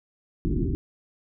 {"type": "low-pass noise", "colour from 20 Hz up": "pink", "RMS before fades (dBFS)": -25, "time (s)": [0.45, 0.75], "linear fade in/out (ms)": 0, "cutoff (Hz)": 390, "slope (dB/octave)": 96, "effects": []}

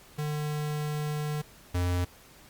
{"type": "tone pair in turn", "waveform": "square", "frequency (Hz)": [150, 88.91], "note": ["D3", "F2"], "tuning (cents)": [37, 31], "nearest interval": "major sixth", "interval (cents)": 906, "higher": "first", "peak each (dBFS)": [-30, -26], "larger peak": "second", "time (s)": [[0.18, 1.42], [1.74, 2.05]], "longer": "first", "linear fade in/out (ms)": 10, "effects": ["pink hiss -54 dBFS RMS until 2.49 s", "Opus 48 kbps"]}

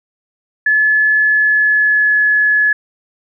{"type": "tone with pitch glide", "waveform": "sine", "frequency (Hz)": [1719, 1704.2], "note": ["A6", "G#6"], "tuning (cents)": [-41, 44], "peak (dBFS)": -9, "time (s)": [0.66, 2.73], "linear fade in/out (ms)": 5, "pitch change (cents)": -15, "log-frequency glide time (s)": [1.1, 2.17], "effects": []}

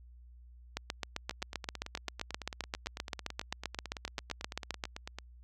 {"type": "two click trains", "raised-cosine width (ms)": 0.2, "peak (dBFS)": [-17, -23], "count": [32, 36], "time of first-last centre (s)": [[0.77, 4.838], [1.31, 5.186]], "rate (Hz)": [7.62, 9.03], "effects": ["added 60 Hz sine -52 dBFS peak until 5.43 s"]}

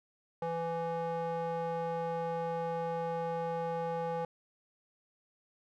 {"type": "tone with band-pass filter", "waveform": "square", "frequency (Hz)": 167, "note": "E3", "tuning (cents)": 23, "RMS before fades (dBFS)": -35, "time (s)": [0.42, 4.25], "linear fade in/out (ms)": 2, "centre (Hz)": 670, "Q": 4.8, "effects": []}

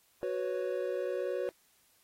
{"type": "chord", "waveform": "triangle", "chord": "F# suspended fourth", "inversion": "none", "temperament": "equal", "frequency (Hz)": [370, 493.9, 554.4], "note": ["F#4", "B4", "C#5"], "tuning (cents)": [0, 0, 0], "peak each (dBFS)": -34, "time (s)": [0.23, 1.49], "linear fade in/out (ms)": 0, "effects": ["white hiss -68 dBFS RMS until 2.03 s", "AAC 48 kbps"]}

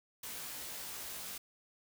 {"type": "noise with comb filter", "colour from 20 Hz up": "white", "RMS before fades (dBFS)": -44, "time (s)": [0.23, 1.38], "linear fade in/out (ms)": 5, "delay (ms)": 17, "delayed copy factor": 0.95, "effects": []}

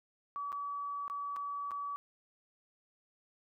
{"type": "tone with dropouts", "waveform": "sine", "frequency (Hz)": 1143, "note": "D6", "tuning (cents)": -47, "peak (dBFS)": -36, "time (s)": [0.36, 1.96], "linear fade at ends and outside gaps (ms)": 0, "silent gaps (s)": [[0.52, 0.527], [1.08, 1.099], [1.362, 1.366], [1.709, 1.716]], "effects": []}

